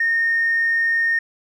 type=tone with tanh clipping; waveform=triangle; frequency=1837 Hz; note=A#6; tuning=26 cents flat; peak=-16 dBFS; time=0-1.19 s; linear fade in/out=5 ms; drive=4 dB; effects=none